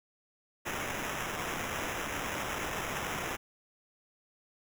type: noise with sample-and-hold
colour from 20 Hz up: white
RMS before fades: -36 dBFS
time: 0.65-3.37 s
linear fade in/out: 20 ms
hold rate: 4410 Hz
effects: none